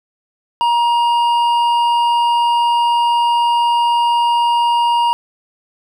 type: tone with hard clipping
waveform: sine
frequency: 946 Hz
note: A#5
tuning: 25 cents sharp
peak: -13 dBFS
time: 0.61-5.13 s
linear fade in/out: 0 ms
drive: 7 dB
effects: none